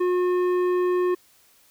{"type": "tone with tanh clipping", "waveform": "sine", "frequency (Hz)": 360, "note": "F#4", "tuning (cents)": -47, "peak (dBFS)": -21, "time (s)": [0, 1.15], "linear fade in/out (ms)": 10, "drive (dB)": 11, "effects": ["white hiss -58 dBFS RMS until 1.7 s"]}